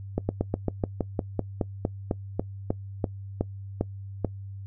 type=slowing click train; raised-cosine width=2 ms; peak=-11 dBFS; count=18; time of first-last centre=0.18-4.247 s; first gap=110 ms; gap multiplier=1.09; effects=noise-tail reverb RT60 0.1 s tail -21 dB re dry + added 98 Hz sine -36 dBFS peak until 4.66 s